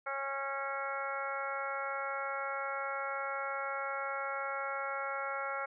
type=harmonic tone; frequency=274.4 Hz; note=C#4; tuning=17 cents flat; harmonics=2 / 3 / 4 / 5 / 6 / 7 / 8; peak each=-41 / -42 / -44 / -38 / -47 / -48 / -44 dBFS; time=0.06-5.66 s; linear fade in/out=10 ms; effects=none